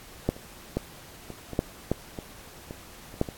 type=clicks; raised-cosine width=2 ms; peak=-9 / -29 / -12 / -24 / -23 / -9 / -10 / -20 / -23 / -30 / -9 / -21 dBFS; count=12; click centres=0.29 / 0.365 / 0.77 / 1.303 / 1.533 / 1.591 / 1.916 / 2.188 / 2.709 / 3.141 / 3.214 / 3.288 s; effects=pink hiss -48 dBFS RMS until 3.37 s + AAC 64 kbps